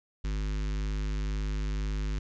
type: tone with notch filter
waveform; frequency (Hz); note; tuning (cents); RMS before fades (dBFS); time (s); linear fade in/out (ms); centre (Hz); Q
square; 51; G#1; -31; -31; 0.24-2.19; 5; 680; 0.73
effects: resampled to 16000 Hz + 10-bit